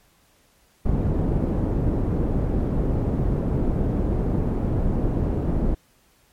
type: low-pass noise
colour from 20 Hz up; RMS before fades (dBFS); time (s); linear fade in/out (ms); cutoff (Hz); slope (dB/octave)
pink; -22; 0.85-5.75; 10; 400; 12
effects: pink hiss -60 dBFS RMS until 6.32 s + MP3 64 kbps